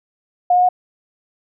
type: tone with pitch steps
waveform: sine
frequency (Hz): 716 / 721.8 / 727.7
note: F5 / F#5 / F#5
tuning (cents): +43 / -43 / -29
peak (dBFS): -10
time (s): 0.5-0.689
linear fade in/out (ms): 5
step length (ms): 63
effects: none